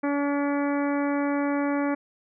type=harmonic tone; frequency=285.3 Hz; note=C#4; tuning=50 cents sharp; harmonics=1 / 2 / 3 / 4 / 5 / 6 / 7 / 8; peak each=-24 / -30 / -34 / -36 / -38 / -40 / -41 / -42 dBFS; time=0.03-1.95 s; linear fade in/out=10 ms; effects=none